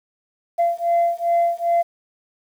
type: beating tone pair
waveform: sine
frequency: 684 / 686.5 Hz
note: F5 / F5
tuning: -36 / -30 cents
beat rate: 2.5 Hz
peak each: -18 dBFS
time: 0.58-1.83 s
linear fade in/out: 20 ms
effects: tanh soft clip ceiling -12 dBFS + 8-bit